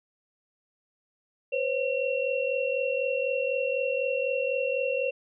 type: tone cluster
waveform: sine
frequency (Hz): 500 / 544 / 2730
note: B4 / C#5 / F7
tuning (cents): +21 / -33 / -40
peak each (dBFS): -29 / -28 / -32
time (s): 1.52-5.11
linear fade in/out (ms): 10
effects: none

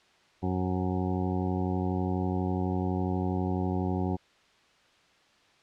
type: harmonic tone with a mistuned harmonic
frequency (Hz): 92.1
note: F#2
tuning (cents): -7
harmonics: 1 / 2 / 3 / 4 / 5 / 6 / 8 / 9 / 10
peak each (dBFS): -31 / -31 / -34 / -35 / -45 / -44 / -39 / -41 / -47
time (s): 0.42-4.17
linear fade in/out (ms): 20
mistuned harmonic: 6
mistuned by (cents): -20
effects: white hiss -62 dBFS RMS until 5.62 s + low-pass 4000 Hz 12 dB/octave

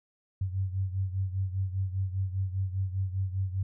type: beating tone pair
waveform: sine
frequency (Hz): 94.2 / 99.2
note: F#2 / G2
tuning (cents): +32 / +21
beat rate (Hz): 5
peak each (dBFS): -29 / -34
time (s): 0.41-3.63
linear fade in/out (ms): 5
effects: none

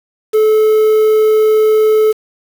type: tone with quantisation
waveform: triangle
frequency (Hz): 432.9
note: A4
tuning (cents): -28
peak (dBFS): -5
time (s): 0.33-2.13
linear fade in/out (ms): 20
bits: 5
effects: none

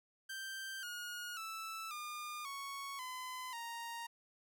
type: tone with pitch steps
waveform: sawtooth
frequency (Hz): 1568 / 1437.9 / 1318.5 / 1209.1 / 1108.7 / 1016.7 / 932.3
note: G6 / F#6 / E6 / D#6 / C#6 / B5 / A#5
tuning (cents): 0 / -50 / 0 / -50 / 0 / +50 / 0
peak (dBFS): -39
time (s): 0.29-4.07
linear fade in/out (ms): 10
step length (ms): 540
effects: none

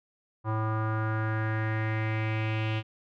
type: tone with low-pass filter sweep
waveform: square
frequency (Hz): 109.6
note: A2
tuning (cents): -6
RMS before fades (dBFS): -29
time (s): 0.44-2.83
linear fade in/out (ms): 50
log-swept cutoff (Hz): 1100 to 2900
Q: 4
effects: none

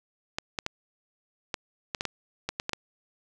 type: clicks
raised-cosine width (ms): 0.2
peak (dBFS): -12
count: 11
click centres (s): 0.385 / 0.588 / 0.664 / 1.542 / 1.948 / 2.009 / 2.053 / 2.49 / 2.599 / 2.694 / 2.733
effects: none

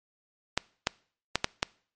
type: clicks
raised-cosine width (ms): 0.2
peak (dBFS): -6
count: 5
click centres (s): 0.576 / 0.871 / 1.356 / 1.444 / 1.629
effects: noise-tail reverb RT60 0.5 s tail -24 dB re dry + MP3 48 kbps

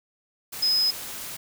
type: tone in noise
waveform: sine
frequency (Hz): 5070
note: D#8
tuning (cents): +32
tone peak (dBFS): -19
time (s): 0.62-0.91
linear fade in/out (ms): 10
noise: white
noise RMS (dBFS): -36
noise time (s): 0.52-1.37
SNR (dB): +14
effects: none

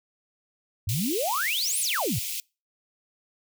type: exponential two-way sweep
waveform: sine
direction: up then down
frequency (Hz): 92.5 to 11000 to 92.5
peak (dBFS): -25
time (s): 0.87-2.19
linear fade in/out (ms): 5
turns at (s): 1.8
type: high-pass noise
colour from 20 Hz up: white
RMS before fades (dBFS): -32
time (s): 0.89-2.4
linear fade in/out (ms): 0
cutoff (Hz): 2300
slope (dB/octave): 48
effects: noise-tail reverb RT60 0.3 s tail -26 dB re dry

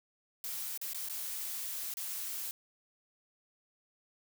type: noise with dropouts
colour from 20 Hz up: blue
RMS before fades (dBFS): -39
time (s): 0.44-2.51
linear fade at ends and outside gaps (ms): 1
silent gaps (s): 0.776-0.814 / 0.933-0.946 / 1.087-1.097 / 1.939-1.97
effects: none

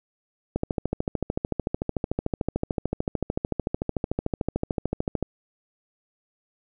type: click train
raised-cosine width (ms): 2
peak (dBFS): -11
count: 64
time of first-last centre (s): 0.56-5.227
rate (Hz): 13.5
effects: none

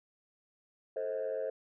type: chord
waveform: sine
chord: A diminished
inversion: none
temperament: just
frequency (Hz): 440 / 528 / 633.6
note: A4 / C5 / Eb5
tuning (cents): 0 / +16 / +31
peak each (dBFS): -37 / -34 / -37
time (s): 0.96-1.5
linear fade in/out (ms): 5
effects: tanh soft clip ceiling -28 dBFS

